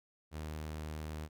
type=tone; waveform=sawtooth; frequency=77.2 Hz; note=D#2; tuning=13 cents flat; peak=-36 dBFS; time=0.31-1.29 s; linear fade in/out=50 ms; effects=none